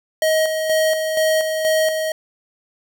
square tone with tremolo, 631 Hz, D#5, 24 cents sharp, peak -15 dBFS, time 0.22-2.12 s, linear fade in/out 2 ms, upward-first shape square, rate 2.1 Hz, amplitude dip 45%, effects none

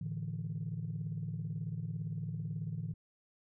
sine chord, A suspended fourth, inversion none, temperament equal, 110 / 146.83 / 164.81 Hz, A2 / D3 / E3, 0 / 0 / 0 cents, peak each -40 / -40 / -39 dBFS, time 0.01-2.94 s, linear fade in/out 5 ms, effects tanh soft clip ceiling -29 dBFS

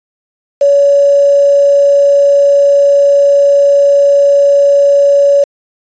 sine tone with quantisation, 565 Hz, C#5, 33 cents sharp, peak -4 dBFS, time 0.61-5.44 s, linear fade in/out 5 ms, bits 4, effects resampled to 16000 Hz

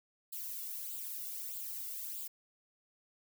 violet noise with flanger, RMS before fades -42 dBFS, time 0.32-2.28 s, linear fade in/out 10 ms, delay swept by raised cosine 0.25 to 1.45 ms, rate 1.6 Hz, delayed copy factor +0.65, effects none

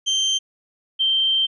35% pulse / sine tone pair in turn, 3136 / 3136 Hz, G7 / G7, 0 / 0 cents, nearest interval unison, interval 0 cents, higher neither, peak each -16 dBFS, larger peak neither, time 0.06-0.39 / 0.99-1.47 s, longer second, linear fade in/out 20 ms, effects resampled to 24000 Hz

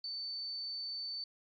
sine tone, 4532 Hz, C#8, 37 cents sharp, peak -38 dBFS, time 0.04-1.24 s, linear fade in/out 2 ms, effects AAC 64 kbps

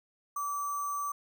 sine tone with sample-and-hold, 1153 Hz, D6, 32 cents flat, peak -31 dBFS, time 0.36-1.12 s, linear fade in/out 5 ms, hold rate 7350 Hz, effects none

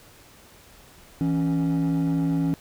triangle tone pair together, 164.64 / 277.2 Hz, E3 / C#4, -2 / 0 cents, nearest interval major sixth, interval 902 cents, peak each -20 dBFS, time 1.21-2.54 s, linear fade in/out 0 ms, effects tanh soft clip ceiling -16 dBFS + pink hiss -51 dBFS RMS until 2.6 s

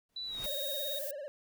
pink noise with exponential growth, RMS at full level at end -41 dBFS, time 0.09-0.46 s, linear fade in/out 2 ms, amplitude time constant 79 ms
sine tone with pitch glide, 3965 to 3745 Hz, B7 to A#7, +6 to +7 cents, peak -37 dBFS, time 0.16-0.99 s, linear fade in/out 5 ms, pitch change -99 cents, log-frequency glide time 0.27-0.39 s
violet noise, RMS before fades -40 dBFS, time 0.44-1.11 s, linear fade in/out 2 ms
triangle tone with vibrato, 573 Hz, D5, 43 cents flat, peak -37 dBFS, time 0.46-1.28 s, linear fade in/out 0 ms, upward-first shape sine, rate 18 Hz, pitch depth 110 cents each way
effects none

